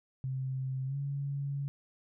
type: tone with pitch glide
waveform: sine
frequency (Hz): 131.7 to 140.34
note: C3 to C#3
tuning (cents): +12 to +22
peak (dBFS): -32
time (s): 0.24-1.68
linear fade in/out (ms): 0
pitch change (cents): +110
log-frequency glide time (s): 0.86-0.96
effects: none